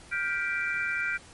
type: chord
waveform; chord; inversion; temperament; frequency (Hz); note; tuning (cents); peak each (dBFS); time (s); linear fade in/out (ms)
sine; G dominant seventh; third; just; 1411.2 / 1568 / 1960 / 2352; F6 / G6 / B6 / D7; +18 / 0 / -14 / +2; -32 / -32 / -36 / -31; 0.11-1.18; 20
effects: pink hiss -51 dBFS RMS until 1.33 s + MP3 48 kbps